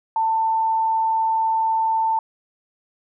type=tone; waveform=sine; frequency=892 Hz; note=A5; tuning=23 cents sharp; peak=-17 dBFS; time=0.16-2.19 s; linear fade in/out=2 ms; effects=none